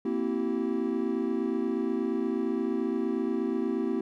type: chord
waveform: triangle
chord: C dominant seventh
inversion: third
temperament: equal with one note detuned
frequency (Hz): 233.1 / 261.6 / 329.6 / 384.2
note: Bb3 / C4 / E4 / G4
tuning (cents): 0 / 0 / 0 / -35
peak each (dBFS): -30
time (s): 0.05-4.01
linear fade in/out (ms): 5
effects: none